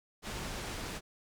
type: low-pass noise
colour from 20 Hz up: pink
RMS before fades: -40 dBFS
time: 0.22-1.01 s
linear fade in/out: 50 ms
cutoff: 8300 Hz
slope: 12 dB/octave
effects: none